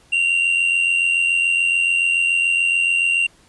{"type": "tone with amplitude modulation", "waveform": "triangle", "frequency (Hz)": 2763, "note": "F7", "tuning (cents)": -19, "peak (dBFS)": -11, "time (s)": [0.12, 3.27], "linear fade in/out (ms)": 10, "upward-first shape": "sine", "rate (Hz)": 87, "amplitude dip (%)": 55, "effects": ["pink hiss -53 dBFS RMS until 3.48 s", "resampled to 24000 Hz"]}